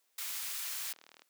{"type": "high-pass noise", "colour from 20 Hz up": "white", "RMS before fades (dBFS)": -39, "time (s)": [0.18, 0.93], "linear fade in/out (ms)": 5, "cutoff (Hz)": 1300, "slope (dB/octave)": 12}
{"type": "click train", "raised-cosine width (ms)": 0.2, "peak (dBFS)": -36, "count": 22, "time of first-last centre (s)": [0.68, 1.22], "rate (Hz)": 38.9}
{"effects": ["white hiss -75 dBFS RMS until 1.29 s", "high-pass 300 Hz 12 dB/octave"]}